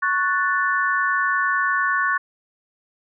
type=chord; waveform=sine; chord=F# minor; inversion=second; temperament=equal; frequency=1108.7 / 1480 / 1760 Hz; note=C#6 / F#6 / A6; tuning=0 / 0 / 0 cents; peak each=-22 / -22 / -23 dBFS; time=0.02-2.18 s; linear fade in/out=10 ms; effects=none